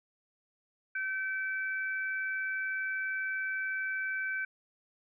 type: tone pair together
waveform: sine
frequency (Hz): 1539 / 2306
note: G6 / D7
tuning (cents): -32 / -32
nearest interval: perfect fifth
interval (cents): 700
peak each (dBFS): -32 / -39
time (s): 0.95-4.45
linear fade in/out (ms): 5
effects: none